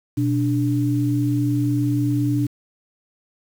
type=tone pair together; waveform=sine; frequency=122.9 / 292.8 Hz; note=B2 / D4; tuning=-8 / -5 cents; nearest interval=octave + minor third; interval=1503 cents; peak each=-20 dBFS; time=0.17-2.47 s; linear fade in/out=10 ms; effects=7-bit